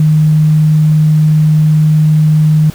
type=tone; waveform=sine; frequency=154.2 Hz; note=D#3; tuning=15 cents flat; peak=-5 dBFS; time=0-2.7 s; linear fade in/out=2 ms; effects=pink hiss -34 dBFS RMS until 2.74 s